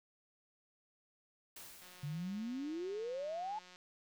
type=noise with exponential decay; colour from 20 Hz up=white; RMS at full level=-50 dBFS; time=1.56-2.94 s; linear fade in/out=5 ms; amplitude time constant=300 ms
type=click train; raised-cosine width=0.2 ms; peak=-40 dBFS; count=352; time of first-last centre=1.82-3.759 s; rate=181 Hz
type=exponential sweep; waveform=sine; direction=up; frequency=139.7 to 880 Hz; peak=-38 dBFS; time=2.03-3.59 s; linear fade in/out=5 ms
effects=none